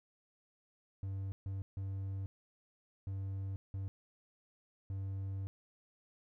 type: tone bursts at uneven times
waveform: triangle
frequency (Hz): 97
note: G2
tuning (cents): -18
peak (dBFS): -35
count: 6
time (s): 1.03-1.32 / 1.46-1.62 / 1.77-2.26 / 3.07-3.56 / 3.74-3.88 / 4.9-5.47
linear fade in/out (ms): 0
effects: none